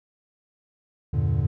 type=chord; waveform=triangle; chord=E half-diminished seventh; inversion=none; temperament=equal; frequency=82.41 / 98 / 116.54 / 146.83 Hz; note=E2 / G2 / Bb2 / D3; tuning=0 / 0 / 0 / 0 cents; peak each=-24 dBFS; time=1.13-1.47 s; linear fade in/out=10 ms; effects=none